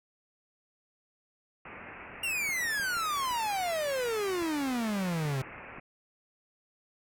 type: low-pass noise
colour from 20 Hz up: white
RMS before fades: -46 dBFS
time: 1.65-5.8 s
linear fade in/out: 5 ms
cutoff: 2600 Hz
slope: 96 dB/octave
type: exponential sweep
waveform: 45% pulse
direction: down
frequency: 2821 to 128.8 Hz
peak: -29 dBFS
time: 2.23-5.42 s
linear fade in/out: 5 ms
type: clicks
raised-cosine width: 3 ms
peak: -36 dBFS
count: 8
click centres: 2.49 / 2.653 / 2.798 / 2.969 / 3.31 / 4.422 / 5.254 / 5.785 s
effects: none